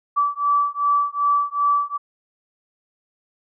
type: beating tone pair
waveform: sine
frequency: 1154 / 1156.6 Hz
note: D6 / D6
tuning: -31 / -27 cents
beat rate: 2.6 Hz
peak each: -20 / -20 dBFS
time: 0.16-1.98 s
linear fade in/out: 20 ms
effects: none